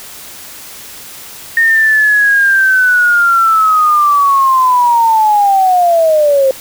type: linear sweep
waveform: sine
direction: down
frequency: 1843 to 523.3 Hz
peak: -6 dBFS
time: 1.57-6.51 s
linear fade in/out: 2 ms
effects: white hiss -31 dBFS RMS until 6.6 s